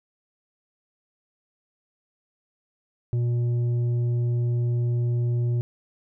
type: tone with tanh clipping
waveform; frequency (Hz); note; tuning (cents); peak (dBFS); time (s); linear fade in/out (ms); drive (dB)
sine; 120; B2; -49; -22; 3.13-5.61; 0; 6
effects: none